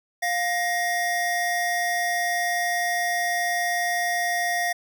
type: tone pair together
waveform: square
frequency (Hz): 702.9 / 1878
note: F5 / A#6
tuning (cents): +11 / +12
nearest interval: octave + perfect fourth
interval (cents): 1701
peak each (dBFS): -26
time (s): 0.22-4.73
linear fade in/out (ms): 10
effects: none